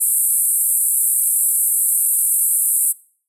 pink band-pass noise, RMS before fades -17 dBFS, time 0-2.93 s, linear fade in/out 20 ms, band 8200 to 13000 Hz, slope 96 dB/octave, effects noise-tail reverb RT60 0.5 s tail -22 dB re dry

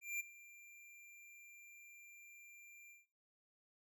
square tone with ADSR envelope, 2377 Hz, D7, 20 cents sharp, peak -38 dBFS, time 0.01-3.06 s, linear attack 190 ms, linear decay 15 ms, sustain -20 dB, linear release 160 ms, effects noise-tail reverb RT60 0.5 s tail -20 dB re dry

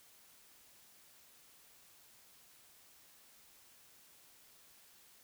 silence, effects white hiss -63 dBFS RMS until 5.23 s

